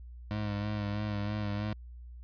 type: tone with vibrato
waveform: 25% pulse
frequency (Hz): 103.83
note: G#2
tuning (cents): 0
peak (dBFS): -28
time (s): 0.31-1.73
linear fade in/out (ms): 0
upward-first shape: sine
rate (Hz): 3.1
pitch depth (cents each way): 35
effects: added 60 Hz sine -44 dBFS peak until 2.23 s + resampled to 11025 Hz